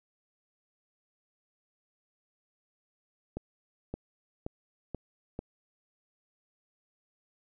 accelerating click train, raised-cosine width 2 ms, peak -22 dBFS, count 5, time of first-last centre 3.37-5.391 s, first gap 570 ms, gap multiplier 0.92, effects none

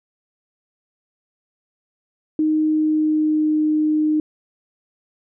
sine tone with pitch glide, 310 to 306.8 Hz, D#4 to D#4, -6 to -24 cents, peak -15 dBFS, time 2.39-4.2 s, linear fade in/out 2 ms, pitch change -18 cents, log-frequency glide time 2.65-3.62 s, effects none

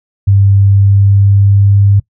sine tone with pitch glide, 99 to 100.27 Hz, G2 to G2, +18 to +40 cents, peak -4 dBFS, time 0.27-2 s, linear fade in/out 10 ms, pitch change +22 cents, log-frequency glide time 0.62-1.77 s, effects noise-tail reverb RT60 0.1 s tail -21 dB re dry

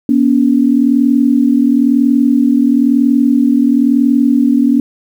sine tone pair together, 241.8 / 282.8 Hz, B3 / C#4, -36 / +35 cents, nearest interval minor third, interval 271 cents, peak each -10 dBFS, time 0.09-4.8 s, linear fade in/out 2 ms, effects 7-bit

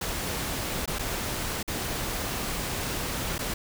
pink noise with dropouts, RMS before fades -31 dBFS, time 0.01-3.54 s, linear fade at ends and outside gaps 5 ms, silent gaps 0.858-0.876 / 0.987-0.992 / 1.629-1.677 / 3.382-3.39 s, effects none

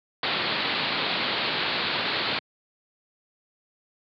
white low-pass noise, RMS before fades -27 dBFS, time 0.23-2.39 s, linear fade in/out 2 ms, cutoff 4500 Hz, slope 96 dB/octave, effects high-pass 150 Hz 12 dB/octave

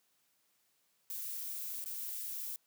violet noise with dropouts, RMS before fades -41 dBFS, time 1.1-2.56 s, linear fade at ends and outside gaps 1 ms, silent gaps 1.842-1.859 s, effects white hiss -75 dBFS RMS until 2.66 s + high-pass 100 Hz 12 dB/octave

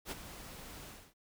pink noise with ADSR envelope, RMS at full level -39 dBFS, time 0.05-1.14 s, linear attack 65 ms, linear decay 21 ms, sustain -10 dB, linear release 270 ms, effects none

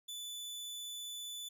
sawtooth tone, 3485 Hz, A7, 17 cents flat, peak -39 dBFS, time 0.08-1.49 s, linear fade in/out 10 ms, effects none

